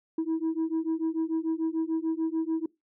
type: beating tone pair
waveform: sine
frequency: 320 / 326.8 Hz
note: D#4 / E4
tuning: +49 / -15 cents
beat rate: 6.8 Hz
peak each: -27 dBFS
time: 0.18-2.66 s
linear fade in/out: 5 ms
effects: noise-tail reverb RT60 0.2 s tail -23 dB re dry + tanh soft clip ceiling -23 dBFS